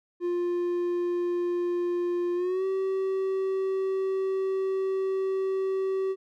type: tone with pitch glide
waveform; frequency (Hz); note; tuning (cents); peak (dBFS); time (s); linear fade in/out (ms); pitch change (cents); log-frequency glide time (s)
triangle; 351.1 to 382.9; F4 to G4; +9 to -41; -23; 0.2-6.16; 50; +150; 2.35-2.65
effects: none